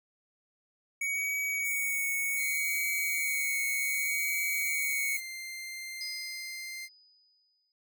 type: tone with vibrato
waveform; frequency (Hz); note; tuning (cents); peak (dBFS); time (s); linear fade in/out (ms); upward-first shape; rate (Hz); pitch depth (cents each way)
square; 2243; C#7; +20; -30; 1.01-5.17; 5; triangle; 0.66; 21
type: high-pass noise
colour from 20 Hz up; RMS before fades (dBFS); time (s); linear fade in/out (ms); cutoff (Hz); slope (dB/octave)
white; -39; 1.64-5.21; 20; 7600; 96
type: tone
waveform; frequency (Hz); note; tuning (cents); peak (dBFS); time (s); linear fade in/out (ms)
sawtooth; 2093; C7; 0; -35; 2.36-6.89; 50
type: tone with exponential decay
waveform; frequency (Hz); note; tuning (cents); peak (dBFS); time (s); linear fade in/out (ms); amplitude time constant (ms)
sine; 4978; D#8; 0; -35; 6.01-7.72; 1; 370
effects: none

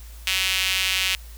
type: tone with high-pass filter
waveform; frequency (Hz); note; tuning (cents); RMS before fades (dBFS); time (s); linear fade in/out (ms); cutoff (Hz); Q
sawtooth; 188.4; F#3; +32; -23; 0.27-1.15; 0; 2700; 2.5
effects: added 56 Hz sine -38 dBFS peak until 1.37 s + white hiss -49 dBFS RMS until 1.37 s

